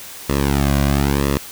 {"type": "tone with flanger", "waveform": "sawtooth", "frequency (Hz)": 70, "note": "C#2", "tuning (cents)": 18, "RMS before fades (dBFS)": -17, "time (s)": [0.29, 1.38], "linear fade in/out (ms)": 5, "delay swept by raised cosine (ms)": [1.3, 2.3], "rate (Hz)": 0.99, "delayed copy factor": -0.9, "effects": ["white hiss -35 dBFS RMS until 1.51 s"]}